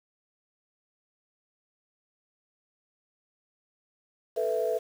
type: chord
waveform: sine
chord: A suspended second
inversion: none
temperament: equal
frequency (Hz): 440 / 493.9 / 659.3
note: A4 / B4 / E5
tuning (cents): 0 / 0 / 0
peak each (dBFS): -29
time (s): 4.36-4.79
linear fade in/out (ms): 20
effects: tanh soft clip ceiling -16 dBFS + 8-bit